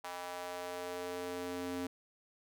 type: tone with high-pass filter sweep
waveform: square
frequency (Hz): 89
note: F2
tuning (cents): +33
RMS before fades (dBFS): -41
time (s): 0.04-1.87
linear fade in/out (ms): 5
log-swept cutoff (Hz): 820 to 280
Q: 2
effects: none